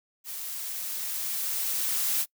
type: noise with level ramp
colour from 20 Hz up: blue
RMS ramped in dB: -37 to -26 dBFS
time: 0.24-2.26 s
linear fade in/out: 50 ms
effects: noise-tail reverb RT60 0.1 s tail -24 dB re dry